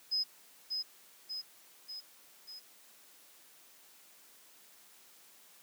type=tone with echo; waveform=sine; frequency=5060 Hz; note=D#8; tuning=28 cents sharp; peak=-29 dBFS; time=0.11-0.24 s; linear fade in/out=20 ms; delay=590 ms; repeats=4; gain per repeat=-4 dB; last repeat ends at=2.6 s; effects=white hiss -60 dBFS RMS until 5.62 s + high-pass 200 Hz 12 dB/octave